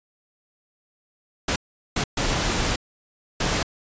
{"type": "noise bursts at uneven times", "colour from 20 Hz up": "pink", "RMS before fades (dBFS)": -23, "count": 4, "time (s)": [[1.48, 1.56], [1.96, 2.04], [2.17, 2.76], [3.4, 3.63]], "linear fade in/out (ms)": 5, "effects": ["resampled to 16000 Hz"]}